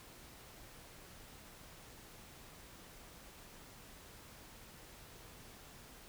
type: silence
effects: pink hiss -56 dBFS RMS until 6.08 s